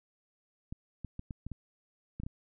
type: clicks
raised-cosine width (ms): 5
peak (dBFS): -27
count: 9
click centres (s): 0.725 / 1.047 / 1.194 / 1.308 / 1.466 / 1.517 / 2.2 / 2.235 / 2.265
effects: none